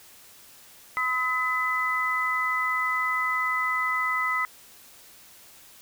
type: tone cluster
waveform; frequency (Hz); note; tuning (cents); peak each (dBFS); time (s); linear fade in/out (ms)
sine; 1014 / 1277 / 2005; B5 / D#6 / B6; +45 / +45 / +26; -32 / -27 / -26; 0.97-4.45; 0
effects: white hiss -51 dBFS RMS until 5.81 s